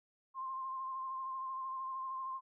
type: tone with vibrato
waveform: sine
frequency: 1054 Hz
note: C6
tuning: 12 cents sharp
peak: -38 dBFS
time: 0.34-2.41 s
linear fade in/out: 50 ms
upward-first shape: sine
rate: 13 Hz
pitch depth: 26 cents each way
effects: none